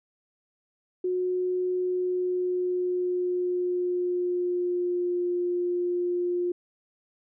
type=tone with pitch glide; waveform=sine; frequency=364.5 to 353.7 Hz; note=F#4 to F4; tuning=-26 to +22 cents; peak=-24 dBFS; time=1.04-6.52 s; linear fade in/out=5 ms; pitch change=-52 cents; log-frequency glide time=1.73-5.27 s; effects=none